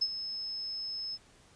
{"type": "tone with ADSR envelope", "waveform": "sine", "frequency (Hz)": 5200, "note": "E8", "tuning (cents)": -24, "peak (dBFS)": -24, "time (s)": [0.01, 1.18], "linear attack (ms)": 12, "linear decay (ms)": 51, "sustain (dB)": -11, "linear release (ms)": 39, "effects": ["pink hiss -61 dBFS RMS until 1.55 s", "resampled to 22050 Hz"]}